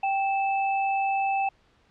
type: tone pair together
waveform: sine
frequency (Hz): 784 / 2629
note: G5 / E7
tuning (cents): 0 / -5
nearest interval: octave + major sixth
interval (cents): 2095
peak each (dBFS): -23 / -31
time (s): 0.03-1.49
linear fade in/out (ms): 5
effects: pink hiss -63 dBFS RMS until 1.9 s + low-pass 4000 Hz 12 dB/octave

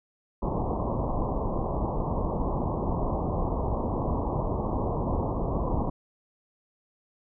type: low-pass noise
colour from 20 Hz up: pink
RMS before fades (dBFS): -28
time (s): 0.42-5.9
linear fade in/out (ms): 5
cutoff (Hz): 1100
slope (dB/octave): 96
effects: none

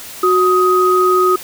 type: tone pair together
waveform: sine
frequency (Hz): 367.7 / 1254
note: F#4 / D#6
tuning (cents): -11 / +13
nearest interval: octave + major sixth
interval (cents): 2124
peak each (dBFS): -12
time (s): 0.23-1.36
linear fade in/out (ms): 5
effects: white hiss -32 dBFS RMS until 1.43 s

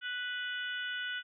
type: harmonic tone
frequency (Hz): 493.9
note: B4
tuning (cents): 0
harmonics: 3 / 4 / 5 / 6 / 7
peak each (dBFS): -36 / -47 / -50 / -41 / -47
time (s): 0.01-1.23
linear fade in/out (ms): 50
effects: none

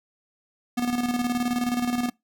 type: tone with tremolo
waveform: square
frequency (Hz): 243.7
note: B3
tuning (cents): -23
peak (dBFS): -22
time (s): 0.77-2.1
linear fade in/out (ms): 10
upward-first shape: square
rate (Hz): 19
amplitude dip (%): 55
effects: noise-tail reverb RT60 0.2 s tail -25 dB re dry

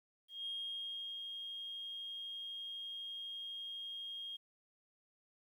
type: tone with ADSR envelope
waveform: sine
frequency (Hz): 3244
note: G#7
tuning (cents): -41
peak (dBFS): -38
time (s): 0.28-4.37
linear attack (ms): 180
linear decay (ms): 740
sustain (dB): -4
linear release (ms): 13
effects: tanh soft clip ceiling -34 dBFS + 12-bit

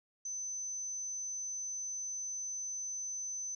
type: tone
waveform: sine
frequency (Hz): 6100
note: G8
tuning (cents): -48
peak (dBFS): -37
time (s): 0.25-3.55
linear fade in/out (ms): 5
effects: none

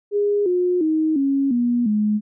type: tone with pitch steps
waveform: sine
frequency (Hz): 410 / 359 / 314.3 / 275.2 / 241 / 211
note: G#4 / F4 / D#4 / C#4 / B3 / G#3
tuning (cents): -22 / +48 / +18 / -12 / -42 / +28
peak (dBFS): -16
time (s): 0.11-2.21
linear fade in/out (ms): 50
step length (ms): 350
effects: none

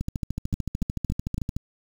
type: two click trains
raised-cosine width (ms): 5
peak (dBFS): -15 / -14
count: 22 / 4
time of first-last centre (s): 0.01-1.566 / 0.54-1.38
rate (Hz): 13.5 / 3.57
effects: 7-bit

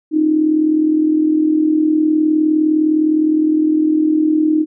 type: tone with amplitude modulation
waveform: sine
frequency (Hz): 310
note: D#4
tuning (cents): -6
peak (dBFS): -8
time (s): 0.11-4.66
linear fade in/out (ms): 50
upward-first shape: sine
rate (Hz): 39.6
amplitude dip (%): 60
effects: none

